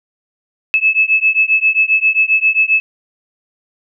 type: beating tone pair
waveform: sine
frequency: 2599 / 2606.5 Hz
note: E7 / E7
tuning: -25 / -20 cents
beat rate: 7.5 Hz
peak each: -13 dBFS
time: 0.74-2.8 s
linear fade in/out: 0 ms
effects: none